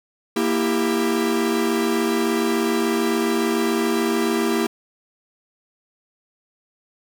45% pulse chord, E diminished, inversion second, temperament equal with one note detuned, 233.1 / 329.6 / 396.6 Hz, Bb3 / E4 / G4, 0 / 0 / +20 cents, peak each -23 dBFS, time 0.36-4.67 s, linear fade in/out 5 ms, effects none

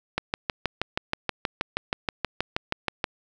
click train, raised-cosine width 0.3 ms, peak -8 dBFS, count 19, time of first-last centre 0.18-3.042 s, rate 6.29 Hz, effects none

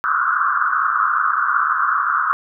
pink band-pass noise, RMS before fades -18 dBFS, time 0.04-2.33 s, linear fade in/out 0 ms, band 1100 to 1500 Hz, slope 96 dB/octave, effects none

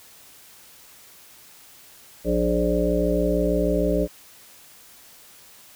harmonic tone with a mistuned harmonic, 59.4 Hz, A#1, 33 cents sharp, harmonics 1 / 3 / 5 / 7 / 9 / 10, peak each -26 / -26 / -26 / -26 / -26 / -26 dBFS, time 2.24-4.08 s, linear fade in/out 50 ms, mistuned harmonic 9, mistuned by -23 cents, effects white hiss -49 dBFS RMS until 5.75 s

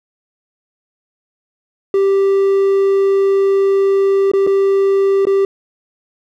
triangle tone with dropouts, 392 Hz, G4, in tune, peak -8 dBFS, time 1.94-5.45 s, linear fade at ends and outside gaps 2 ms, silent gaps 4.316-4.335 / 4.467-4.472 / 5.253-5.269 s, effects none

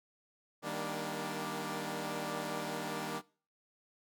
10% pulse chord, Eb major seventh, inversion none, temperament equal with one note detuned, 155.56 / 196 / 235.9 / 293.7 Hz, Eb3 / G3 / Bb3 / D4, 0 / 0 / +21 / 0 cents, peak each -34 dBFS, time 0.62-3.22 s, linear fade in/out 50 ms, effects noise-tail reverb RT60 0.4 s tail -22 dB re dry

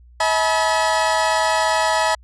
30% pulse tone cluster, 641 / 856 / 973 Hz, E5 / A5 / B5, -49 / -48 / -26 cents, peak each -18 dBFS, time 0.2-2.15 s, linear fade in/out 5 ms, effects added 60 Hz sine -44 dBFS peak until 2.23 s + resampled to 22050 Hz

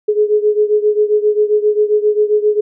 sine beating tone pair, 419.4 / 426.9 Hz, G#4 / G#4, +17 / +48 cents, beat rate 7.5 Hz, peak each -12 / -15 dBFS, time 0.08-2.61 s, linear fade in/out 10 ms, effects none

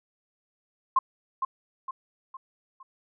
sine tone with echo, 1060 Hz, C6, 22 cents sharp, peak -17 dBFS, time 0.96-0.99 s, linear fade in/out 5 ms, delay 460 ms, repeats 4, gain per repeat -7 dB, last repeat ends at 2.83 s, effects none

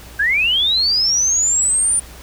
sine linear sweep, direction up, 1562 to 9397 Hz, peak -13 dBFS, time 0.19-2 s, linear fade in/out 10 ms, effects added 60 Hz sine -38 dBFS peak until 2.22 s + pink hiss -40 dBFS RMS until 2.22 s

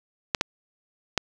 clicks, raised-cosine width 0.2 ms, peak -4 dBFS, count 3, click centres 0.348 / 0.411 / 1.177 s, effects none

